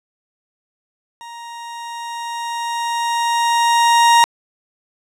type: tone with level ramp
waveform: 40% pulse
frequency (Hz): 937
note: A#5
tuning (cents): +9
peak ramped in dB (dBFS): -32 to -7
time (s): 1.21-4.24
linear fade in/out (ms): 0
effects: low-pass 10000 Hz 12 dB/octave